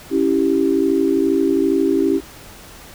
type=chord; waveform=sine; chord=C# diminished; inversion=none; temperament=equal; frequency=277.2 / 329.6 / 392 Hz; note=C#4 / E4 / G4; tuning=0 / 0 / 0 cents; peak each=-18 dBFS; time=0.1-2.21 s; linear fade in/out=50 ms; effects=pink hiss -40 dBFS RMS until 2.94 s